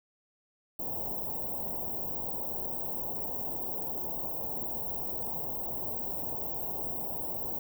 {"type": "band-stop noise", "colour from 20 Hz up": "white", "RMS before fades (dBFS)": -35, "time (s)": [0.79, 7.59], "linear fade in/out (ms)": 5, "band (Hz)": [920, 16000], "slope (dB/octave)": 48, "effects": []}